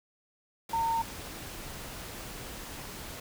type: tone in noise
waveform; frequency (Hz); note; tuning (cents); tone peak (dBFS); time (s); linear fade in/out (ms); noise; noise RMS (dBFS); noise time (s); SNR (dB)
sine; 913; A#5; -36; -26; 0.73-1.02; 5; pink; -42; 0.69-3.2; +13
effects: none